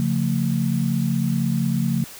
sine chord, Db augmented, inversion none, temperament equal with one note detuned, 138.59 / 174.61 / 224.5 Hz, Db3 / F3 / A3, 0 / 0 / +35 cents, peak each -23 dBFS, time 0-2.04 s, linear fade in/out 0 ms, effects white hiss -40 dBFS RMS until 2.19 s

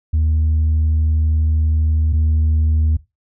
sine tone pair in turn, 78.1 / 78.1 Hz, D#2 / D#2, +7 / +7 cents, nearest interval unison, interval 0 cents, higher neither, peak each -11 / -10 dBFS, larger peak second, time 0.13-2.13 / 2.13-2.97 s, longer first, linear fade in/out 10 ms, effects noise-tail reverb RT60 0.2 s tail -17 dB re dry + tanh soft clip ceiling -11 dBFS

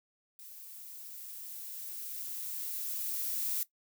violet noise with level ramp, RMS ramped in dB -50 to -33 dBFS, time 0.39-3.63 s, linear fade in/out 0 ms, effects noise-tail reverb RT60 0.1 s tail -17 dB re dry

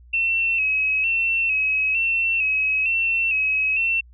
sine tone with vibrato, 2626 Hz, E7, 7 cents flat, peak -18 dBFS, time 0.13-4.01 s, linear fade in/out 10 ms, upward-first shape square, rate 1.1 Hz, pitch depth 47 cents each way, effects added 60 Hz sine -45 dBFS peak until 4.13 s

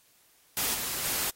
white noise with level steps, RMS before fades -29 / -33 / -30 dBFS, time 0.57-1.3 s, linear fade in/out 0 ms, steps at 0.74 / 1.04 s, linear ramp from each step 5 ms, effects white hiss -63 dBFS RMS until 1.35 s + AAC 48 kbps

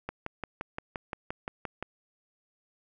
click train, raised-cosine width 0.5 ms, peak -19 dBFS, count 11, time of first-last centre 0.09-1.826 s, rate 5.76 Hz, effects none

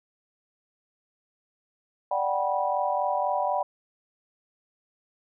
sine chord, G major seventh, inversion second, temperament equal with one note detuned, 587.3 / 740 / 784 / 976.4 Hz, D5 / F#5 / G5 / B5, 0 / 0 / 0 / -20 cents, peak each -29 dBFS, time 2.11-3.63 s, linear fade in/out 5 ms, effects none

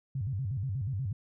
sine tone with vibrato, 114.6 Hz, A#2, 29 cents flat, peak -30 dBFS, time 0.15-1.13 s, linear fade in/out 5 ms, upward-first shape square, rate 8.3 Hz, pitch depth 280 cents each way, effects none

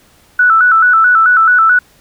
sine tone with vibrato, 1396.9 Hz, F6, in tune, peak -5 dBFS, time 0.39-1.79 s, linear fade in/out 5 ms, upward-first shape square, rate 4.6 Hz, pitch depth 95 cents each way, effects pink hiss -48 dBFS RMS until 2 s

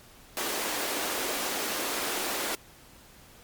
pink high-pass noise, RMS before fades -31 dBFS, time 0.37-2.55 s, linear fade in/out 0 ms, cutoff 280 Hz, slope 24 dB/octave, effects pink hiss -53 dBFS RMS until 3.43 s + MP3 96 kbps

